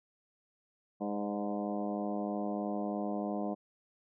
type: harmonic tone with a mistuned harmonic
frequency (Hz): 103.1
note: G#2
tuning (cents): -12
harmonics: 2 / 3 / 4 / 5 / 6 / 7 / 8 / 9 / 10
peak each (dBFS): -36 / -39 / -44 / -43 / -41 / -41 / -51 / -51 / -51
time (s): 1-3.55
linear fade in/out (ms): 20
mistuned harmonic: 6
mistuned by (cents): -29
effects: none